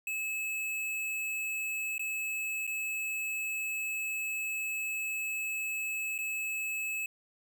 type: tone with dropouts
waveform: square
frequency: 2594 Hz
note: E7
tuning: 28 cents flat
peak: -33 dBFS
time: 0.07-7.06 s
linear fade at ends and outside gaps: 2 ms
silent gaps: 1.981-1.994 / 2.668-2.675 / 6.18-6.187 s
effects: none